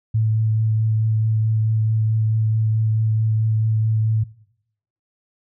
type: tone with vibrato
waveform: sine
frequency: 110 Hz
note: A2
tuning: in tune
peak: -15 dBFS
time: 0.14-4.24 s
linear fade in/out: 10 ms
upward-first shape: triangle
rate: 4.6 Hz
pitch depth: 13 cents each way
effects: noise-tail reverb RT60 0.8 s tail -22 dB re dry